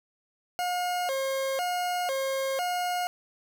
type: tone with vibrato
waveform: 40% pulse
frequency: 620 Hz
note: D#5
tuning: 6 cents flat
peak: -26 dBFS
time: 0.59-3.07 s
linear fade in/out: 0 ms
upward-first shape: square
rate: 1 Hz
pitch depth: 250 cents each way
effects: none